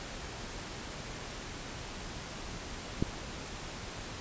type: click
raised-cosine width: 3 ms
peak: -14 dBFS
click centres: 3.025 s
effects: pink hiss -42 dBFS RMS until 4.2 s + resampled to 16000 Hz